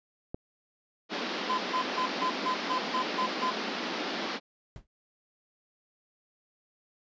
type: click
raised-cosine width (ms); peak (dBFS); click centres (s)
2; -22; 0.345
type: band-pass noise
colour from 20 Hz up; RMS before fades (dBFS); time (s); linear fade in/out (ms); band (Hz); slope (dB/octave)
pink; -34; 1.09-4.4; 50; 200 to 5200; 48
type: tone bursts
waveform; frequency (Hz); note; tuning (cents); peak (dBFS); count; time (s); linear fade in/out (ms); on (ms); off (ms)
triangle; 1021; C6; -43; -25; 9; 1.49-3.509; 10; 91; 150
type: noise with exponential decay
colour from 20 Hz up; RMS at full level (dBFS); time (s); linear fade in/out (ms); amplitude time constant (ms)
brown; -37; 4.76-4.87; 1; 22
effects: resampled to 16000 Hz